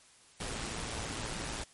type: noise with amplitude modulation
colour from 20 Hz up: pink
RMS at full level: -36 dBFS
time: 0.4-1.64 s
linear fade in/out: 5 ms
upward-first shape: sine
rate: 113 Hz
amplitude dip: 50%
effects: white hiss -60 dBFS RMS until 1.73 s + MP3 48 kbps